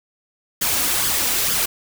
white noise with flanger, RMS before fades -20 dBFS, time 0.61-1.66 s, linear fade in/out 10 ms, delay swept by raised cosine 0.6 to 4.1 ms, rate 2.2 Hz, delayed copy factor +0.6, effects none

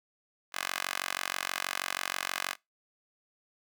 10% pulse tone with high-pass filter, 46.25 Hz, F#1, in tune, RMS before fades -35 dBFS, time 0.52-2.56 s, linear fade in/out 50 ms, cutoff 1400 Hz, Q 1, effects noise-tail reverb RT60 0.2 s tail -23 dB re dry

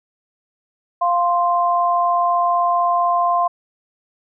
sine tone pair together, 698.7 / 1046 Hz, F5 / C6, +1 / -1 cents, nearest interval perfect fifth, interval 698 cents, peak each -17 dBFS, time 1.01-3.48 s, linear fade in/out 10 ms, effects none

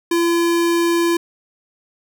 square tone, 340 Hz, F4, 46 cents flat, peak -15 dBFS, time 0.11-1.17 s, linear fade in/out 5 ms, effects none

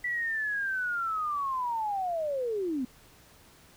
sine linear sweep, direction down, 1973 to 240 Hz, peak -28 dBFS, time 0.04-2.85 s, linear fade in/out 5 ms, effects pink hiss -57 dBFS RMS until 3.76 s

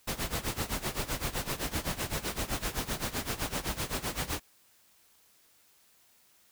pink noise with tremolo, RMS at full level -31 dBFS, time 0.07-4.4 s, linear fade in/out 10 ms, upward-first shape sine, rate 7.8 Hz, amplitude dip 85%, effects white hiss -64 dBFS RMS until 6.51 s

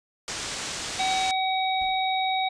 white low-pass noise, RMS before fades -33 dBFS, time 0.28-1.31 s, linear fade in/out 0 ms, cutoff 7600 Hz, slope 24 dB/octave
harmonic tone, 757 Hz, F#5, 39 cents sharp, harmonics 1 / 3 / 5, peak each -24 / -31 / -30 dBFS, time 0.99-2.49 s, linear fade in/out 10 ms
brown noise with exponential decay, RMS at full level -40 dBFS, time 1.81-2.14 s, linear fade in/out 2 ms, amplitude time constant 70 ms
effects resampled to 22050 Hz

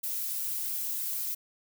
violet noise with flanger, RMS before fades -33 dBFS, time 0.03-1.35 s, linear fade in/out 10 ms, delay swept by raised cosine 1.9 to 3.1 ms, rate 3.1 Hz, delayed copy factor +0.9, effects none

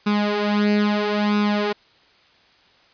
sawtooth tone with flanger, 207.7 Hz, G#3, in tune, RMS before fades -20 dBFS, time 0.06-1.73 s, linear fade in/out 10 ms, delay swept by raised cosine 0.79 to 4.39 ms, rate 0.76 Hz, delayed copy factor +0.7, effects white hiss -55 dBFS RMS until 2.93 s + resampled to 11025 Hz

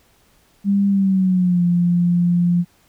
sine tone with pitch glide, 199.4 to 174.59 Hz, G3 to F3, +30 to 0 cents, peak -13 dBFS, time 0.64-2.65 s, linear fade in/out 50 ms, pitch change -230 cents, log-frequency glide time 0.88-1.63 s, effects pink hiss -57 dBFS RMS until 2.88 s

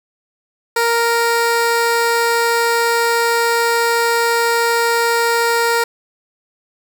15% pulse tone, 466.2 Hz, A#4, in tune, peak -7 dBFS, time 0.76-5.84 s, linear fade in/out 5 ms, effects 7-bit

